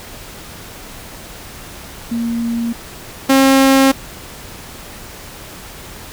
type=tone pair in turn; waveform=sine / sawtooth; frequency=233 / 269.1 Hz; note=A#3 / C4; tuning=-1 / +49 cents; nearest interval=major second; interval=250 cents; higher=second; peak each=-16 / -4 dBFS; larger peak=second; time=2.11-2.73 / 3.29-3.92 s; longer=second; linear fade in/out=10 ms; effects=pink hiss -34 dBFS RMS until 6.12 s